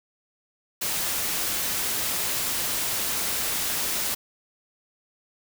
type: noise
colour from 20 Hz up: white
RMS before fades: -27 dBFS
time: 0.81-4.15 s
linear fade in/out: 10 ms
effects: none